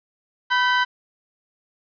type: tone pair together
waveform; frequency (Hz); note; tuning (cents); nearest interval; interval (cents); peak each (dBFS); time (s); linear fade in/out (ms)
35% pulse; 987.8 / 1531.9; B5 / G6; 0 / -40; minor sixth; 760; -18; 0.5-0.85; 20
effects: resampled to 11025 Hz + 8-bit